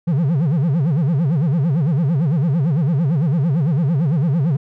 triangle tone with vibrato, 152.2 Hz, D#3, 38 cents flat, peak -12 dBFS, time 0.07-4.57 s, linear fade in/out 10 ms, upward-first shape sine, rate 8.9 Hz, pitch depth 270 cents each way, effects none

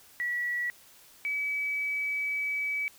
sine tone pair in turn, 1938 / 2287 Hz, B6 / D7, -33 / -47 cents, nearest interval minor third, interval 286 cents, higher second, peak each -28 dBFS, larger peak neither, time 0.2-0.7 / 1.25-2.88 s, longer second, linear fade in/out 0 ms, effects white hiss -56 dBFS RMS until 2.98 s

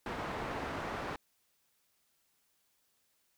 white low-pass noise, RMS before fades -39 dBFS, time 0.06-1.16 s, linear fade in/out 2 ms, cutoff 1200 Hz, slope 12 dB/octave, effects white hiss -75 dBFS RMS until 3.37 s

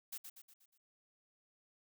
blue noise with echo, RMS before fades -44 dBFS, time 0.12-0.18 s, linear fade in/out 10 ms, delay 120 ms, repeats 5, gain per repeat -6 dB, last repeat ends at 0.78 s, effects none

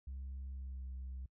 sine tone with pitch glide, 66.7 to 64.84 Hz, C2 to C2, +34 to -15 cents, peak -40 dBFS, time 0.07-1.26 s, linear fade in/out 5 ms, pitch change -49 cents, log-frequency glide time 0.51-0.87 s, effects noise-tail reverb RT60 0.1 s tail -25 dB re dry + tanh soft clip ceiling -40 dBFS

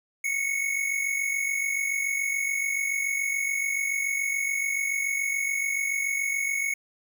square tone pair together, 2170 / 2217 Hz, C#7 / C#7, -37 / 0 cents, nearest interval unison, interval 37 cents, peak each -32 / -27 dBFS, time 0.24-6.74 s, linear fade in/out 5 ms, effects none

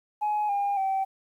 sine tone with pitch steps, 841 / 805.8 / 772.1 Hz, G#5 / G5 / G5, +22 / +48 / -26 cents, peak -22 dBFS, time 0.21-1.05 s, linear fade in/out 20 ms, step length 280 ms, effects tanh soft clip ceiling -21 dBFS + 10-bit

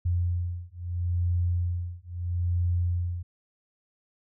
sine beating tone pair, 87.31 / 88.07 Hz, F2 / F2, 0 / +15 cents, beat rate 0.76 Hz, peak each -28 / -28 dBFS, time 0.05-3.23 s, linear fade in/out 10 ms, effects none

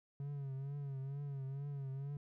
triangle tone with vibrato, 138.59 Hz, C#3, in tune, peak -38 dBFS, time 0.2-2.17 s, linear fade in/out 2 ms, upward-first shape triangle, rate 2.2 Hz, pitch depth 78 cents each way, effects none

